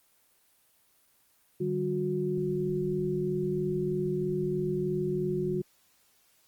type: tone cluster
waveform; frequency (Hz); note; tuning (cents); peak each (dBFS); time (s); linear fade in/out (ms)
sine; 150.6 / 193.7 / 363.5; D3 / G3 / F#4; +44 / -20 / -31; -33 / -34 / -29; 1.6-5.62; 10
effects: white hiss -66 dBFS RMS until 6.47 s + Opus 24 kbps